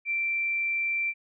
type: tone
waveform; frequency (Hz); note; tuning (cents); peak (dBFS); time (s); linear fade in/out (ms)
sine; 2349; D7; 0; -25; 0.05-1.14; 50
effects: none